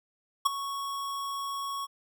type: tone with ADSR envelope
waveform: square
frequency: 1108.7 Hz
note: C#6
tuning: in tune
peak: -19 dBFS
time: 0.45-1.87 s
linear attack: 12 ms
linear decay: 15 ms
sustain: -14 dB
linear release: 30 ms
effects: none